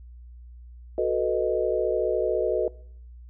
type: chord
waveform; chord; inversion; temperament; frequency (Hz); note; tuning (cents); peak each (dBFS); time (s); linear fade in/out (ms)
sine; B dominant seventh; second; equal; 370 / 440 / 493.9 / 622.3; F#4 / A4 / B4 / D#5; 0 / 0 / 0 / 0; -27; 0.98-2.68; 2
effects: noise-tail reverb RT60 0.6 s tail -22 dB re dry + added 60 Hz sine -42 dBFS peak until 3.29 s